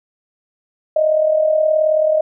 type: tone with amplitude modulation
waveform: sine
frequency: 622.3 Hz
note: D#5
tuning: in tune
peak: -9 dBFS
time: 0.96-2.21 s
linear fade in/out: 5 ms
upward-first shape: sine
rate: 38.8 Hz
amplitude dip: 60%
effects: none